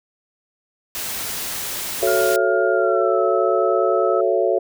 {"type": "noise", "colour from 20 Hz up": "white", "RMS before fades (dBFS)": -27, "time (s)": [0.95, 2.36], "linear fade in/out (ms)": 0}
{"type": "chord", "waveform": "sine", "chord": "F# minor seventh", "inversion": "none", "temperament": "equal with one note detuned", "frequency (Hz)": [370, 440, 554.4, 671.6], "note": ["F#4", "A4", "C#5", "E5"], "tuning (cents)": [0, 0, 0, 32], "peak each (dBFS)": -21, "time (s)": [2.02, 4.59], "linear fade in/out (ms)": 10}
{"type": "tone with pitch glide", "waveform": "sine", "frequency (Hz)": [1409, 1299.5], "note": ["F6", "E6"], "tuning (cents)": [15, -25], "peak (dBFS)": -24, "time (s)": [2.07, 4.21], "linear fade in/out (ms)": 5, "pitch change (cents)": -140, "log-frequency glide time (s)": [2.72, 3.22]}
{"effects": []}